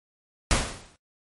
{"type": "noise with exponential decay", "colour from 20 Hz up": "pink", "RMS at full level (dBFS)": -19, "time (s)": [0.51, 0.96], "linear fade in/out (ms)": 0, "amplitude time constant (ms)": 96, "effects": ["noise-tail reverb RT60 0.1 s tail -19 dB re dry", "MP3 48 kbps"]}